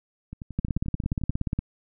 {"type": "two click trains", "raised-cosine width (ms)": 5, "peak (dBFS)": [-24, -13], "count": [12, 18], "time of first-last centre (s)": [[0.33, 1.303], [0.59, 1.59]], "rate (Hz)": [11.3, 17], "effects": []}